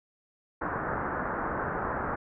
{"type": "low-pass noise", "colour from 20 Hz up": "white", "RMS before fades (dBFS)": -32, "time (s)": [0.61, 2.16], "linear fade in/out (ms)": 10, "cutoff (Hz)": 1600, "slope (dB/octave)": 48, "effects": []}